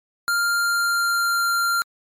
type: tone with pitch glide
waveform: square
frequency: 1396.9 to 1385.6 Hz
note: F6 to F6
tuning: 0 to -14 cents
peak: -19 dBFS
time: 0.28-1.82 s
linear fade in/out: 0 ms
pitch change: -14 cents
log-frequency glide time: 0.53-1.5 s
effects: MP3 64 kbps